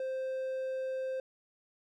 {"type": "tone", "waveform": "triangle", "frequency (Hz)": 523.3, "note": "C5", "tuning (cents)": 0, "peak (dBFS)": -31, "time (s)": [0, 1.2], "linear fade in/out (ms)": 2, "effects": []}